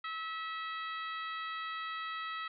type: harmonic tone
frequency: 648 Hz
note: E5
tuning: 30 cents flat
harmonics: 2 / 3 / 4 / 5 / 6 / 7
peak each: -39 / -43 / -49 / -49 / -49 / -62 dBFS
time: 0.04-2.48 s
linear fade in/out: 5 ms
effects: none